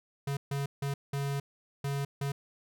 square tone bursts at uneven times, 140 Hz, C#3, 18 cents sharp, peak -31 dBFS, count 6, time 0.27-0.37 / 0.51-0.66 / 0.82-0.94 / 1.13-1.4 / 1.84-2.05 / 2.21-2.32 s, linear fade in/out 5 ms, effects none

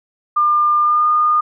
sine tone with pitch glide, 1200 to 1219.6 Hz, D6 to D#6, +37 to -35 cents, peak -11 dBFS, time 0.36-1.41 s, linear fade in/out 10 ms, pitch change +28 cents, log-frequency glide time 0.82-1.07 s, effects none

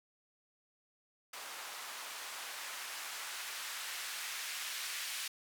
blue noise with band-pass filter sweep, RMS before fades -43 dBFS, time 1.33-5.28 s, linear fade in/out 5 ms, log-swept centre 860 to 2100 Hz, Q 0.88, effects none

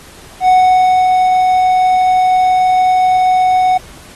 triangle tone with ADSR envelope, 740 Hz, F#5, in tune, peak -3 dBFS, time 0.4-3.78 s, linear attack 80 ms, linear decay 580 ms, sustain -3 dB, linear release 11 ms, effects pink hiss -38 dBFS RMS until 4.15 s + AAC 32 kbps

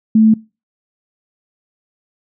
sine tone, 219.4 Hz, A3, 5 cents flat, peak -6 dBFS, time 0.15-0.34 s, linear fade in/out 5 ms, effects noise-tail reverb RT60 0.3 s tail -24 dB re dry

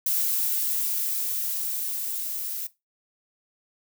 violet noise with level ramp, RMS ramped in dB -24 to -32 dBFS, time 0.06-2.67 s, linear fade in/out 5 ms, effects noise-tail reverb RT60 0.2 s tail -17 dB re dry

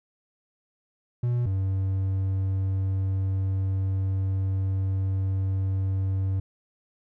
triangle tone pair in turn, 121.1 / 95.82 Hz, B2 / G2, -34 / -39 cents, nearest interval major third, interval 405 cents, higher first, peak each -20 / -21 dBFS, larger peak first, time 1.23-1.46 / 1.46-6.4 s, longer second, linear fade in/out 5 ms, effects none

